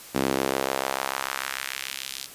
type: tone with high-pass filter sweep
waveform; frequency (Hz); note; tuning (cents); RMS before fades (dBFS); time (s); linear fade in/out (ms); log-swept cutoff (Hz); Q
sawtooth; 66.8; C2; +36; -29; 0.14-2.27; 20; 250 to 4200; 1.3
effects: white hiss -44 dBFS RMS until 2.34 s + resampled to 32000 Hz